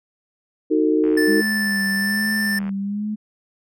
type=chord; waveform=sine; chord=D# diminished; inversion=none; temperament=equal with one note detuned; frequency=311.1 / 370 / 450.5 Hz; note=D#4 / F#4 / A4; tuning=0 / 0 / +41 cents; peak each=-17 / -22 / -20 dBFS; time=0.7-1.42 s; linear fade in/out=20 ms
type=click train; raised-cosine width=0.5 ms; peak=-23 dBFS; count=132; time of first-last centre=1.04-2.692 s; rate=79.3 Hz
type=tone with pitch glide; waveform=square; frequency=1760 to 1776.3 Hz; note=A6 to A6; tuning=0 to +16 cents; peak=-21 dBFS; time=1.17-2.59 s; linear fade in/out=5 ms; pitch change=+16 cents; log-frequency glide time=1.61-2.41 s
type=tone with vibrato; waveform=sine; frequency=204.4 Hz; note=G#3; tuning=27 cents flat; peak=-22 dBFS; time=1.27-3.16 s; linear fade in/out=20 ms; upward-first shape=sine; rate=1.2 Hz; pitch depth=71 cents each way
effects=none